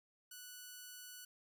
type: tone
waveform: 5% pulse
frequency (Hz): 1480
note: F#6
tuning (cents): 0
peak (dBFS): -39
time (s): 0.31-1.25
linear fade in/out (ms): 5
effects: none